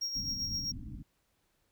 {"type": "tone with tremolo", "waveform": "triangle", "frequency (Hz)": 5588, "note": "F8", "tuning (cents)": 0, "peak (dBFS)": -30, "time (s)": [0.01, 0.72], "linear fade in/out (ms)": 10, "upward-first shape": "sine", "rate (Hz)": 7.7, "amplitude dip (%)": 50}
{"type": "low-pass noise", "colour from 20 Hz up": "pink", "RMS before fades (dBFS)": -43, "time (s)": [0.15, 1.03], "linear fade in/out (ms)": 10, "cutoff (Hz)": 300, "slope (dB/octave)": 96}
{"effects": ["pink hiss -75 dBFS RMS until 1.71 s"]}